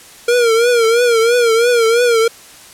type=tone with vibrato; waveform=square; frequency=468.3 Hz; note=A#4; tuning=8 cents sharp; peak=-10 dBFS; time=0.28-2.28 s; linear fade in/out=5 ms; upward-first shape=triangle; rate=3 Hz; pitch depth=99 cents each way; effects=white hiss -39 dBFS RMS until 2.73 s + low-pass 11000 Hz 12 dB/octave